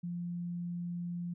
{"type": "tone", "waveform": "sine", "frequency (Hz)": 174, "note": "F3", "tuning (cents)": -6, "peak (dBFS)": -35, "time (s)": [0.03, 1.34], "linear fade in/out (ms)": 10, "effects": []}